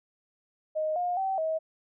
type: tone with pitch steps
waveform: sine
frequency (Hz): 622 / 712 / 769 / 638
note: D#5 / F5 / G5 / D#5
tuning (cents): -1 / +33 / -33 / +43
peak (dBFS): -26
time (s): 0.75-1.59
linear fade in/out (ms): 20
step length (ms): 210
effects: none